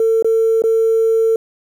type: tone with dropouts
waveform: sine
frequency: 450 Hz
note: A4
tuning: 39 cents sharp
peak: -10 dBFS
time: 0-1.36 s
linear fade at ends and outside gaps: 2 ms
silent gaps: 0.225-0.245 / 0.621-0.638 s
effects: tanh soft clip ceiling -6 dBFS + 7-bit